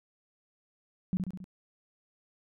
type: tone with echo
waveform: sine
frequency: 184.8 Hz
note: F#3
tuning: 2 cents flat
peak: -25 dBFS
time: 1.13-1.17 s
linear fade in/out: 0 ms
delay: 68 ms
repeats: 4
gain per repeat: -4 dB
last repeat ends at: 1.442 s
effects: none